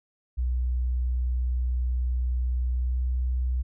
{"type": "tone with pitch glide", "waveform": "sine", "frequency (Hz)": [61.9, 62.69], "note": ["B1", "B1"], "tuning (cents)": [5, 27], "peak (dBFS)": -23, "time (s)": [0.37, 3.63], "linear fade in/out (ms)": 20, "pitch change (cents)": 22, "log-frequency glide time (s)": [2.75, 3.02], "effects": []}